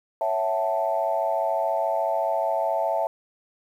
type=chord; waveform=sine; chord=F# minor seventh; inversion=second; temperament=equal with one note detuned; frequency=554.4 / 659.3 / 753.4 / 880 Hz; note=C#5 / E5 / F#5 / A5; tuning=0 / 0 / +31 / 0 cents; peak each=-29 / -24 / -30 / -27 dBFS; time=0.21-3.07 s; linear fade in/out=2 ms; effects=tanh soft clip ceiling -11 dBFS + 9-bit